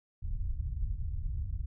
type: low-pass noise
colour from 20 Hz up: pink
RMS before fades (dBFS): -34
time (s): 0.22-1.66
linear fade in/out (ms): 5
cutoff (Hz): 100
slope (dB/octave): 24
effects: none